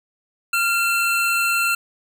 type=tone pair together; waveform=square; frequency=1388.2 / 2688 Hz; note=F6 / E7; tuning=-11 / +33 cents; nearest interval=major seventh; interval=1144 cents; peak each=-21 dBFS; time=0.53-1.75 s; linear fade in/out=5 ms; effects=none